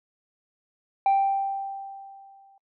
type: tone with exponential decay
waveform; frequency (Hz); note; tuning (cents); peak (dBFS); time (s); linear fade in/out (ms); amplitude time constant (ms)
sine; 785; G5; +2; -14; 1.06-2.58; 2; 330
effects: noise-tail reverb RT60 0.1 s tail -25 dB re dry + tanh soft clip ceiling -16 dBFS